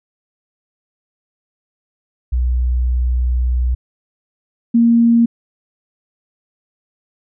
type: tone pair in turn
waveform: sine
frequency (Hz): 61.74 / 233.1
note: B1 / A#3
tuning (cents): 0 / 0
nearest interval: octave + major seventh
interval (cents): 2300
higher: second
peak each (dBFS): -13 / -8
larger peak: second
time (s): 2.32-3.75 / 4.74-5.26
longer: first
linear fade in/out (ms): 10
effects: none